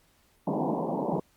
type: band-pass noise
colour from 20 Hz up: pink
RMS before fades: -29 dBFS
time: 0.47-1.2 s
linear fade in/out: 5 ms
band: 150 to 1000 Hz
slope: 96 dB/octave
effects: pink hiss -65 dBFS RMS until 1.36 s + Opus 48 kbps